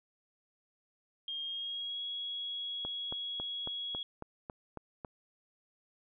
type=tone with pitch glide; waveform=sine; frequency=3224 to 3330 Hz; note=G7 to G#7; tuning=+48 to +4 cents; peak=-36 dBFS; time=1.28-4.03 s; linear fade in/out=2 ms; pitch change=+56 cents; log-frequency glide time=1.42-2.02 s
type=click train; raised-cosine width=1 ms; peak=-27 dBFS; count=9; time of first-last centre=2.85-5.048 s; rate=3.64 Hz
effects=none